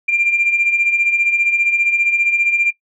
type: beating tone pair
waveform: sine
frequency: 2370 / 2385 Hz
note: D7 / D7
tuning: +15 / +26 cents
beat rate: 15 Hz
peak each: -19 / -13 dBFS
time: 0.08-2.71 s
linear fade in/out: 10 ms
effects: noise-tail reverb RT60 0.1 s tail -17 dB re dry + tanh soft clip ceiling -6 dBFS